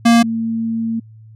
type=tone pair in turn; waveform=square / sine; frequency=233.1 / 226.6 Hz; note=A#3 / A#3; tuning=0 / -49 cents; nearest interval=unison; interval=49 cents; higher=first; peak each=-8 / -17 dBFS; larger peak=first; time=0.05-0.23 / 0.23-1 s; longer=second; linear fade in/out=10 ms; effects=added 110 Hz sine -38 dBFS peak until 1.35 s + low-pass 9000 Hz 12 dB/octave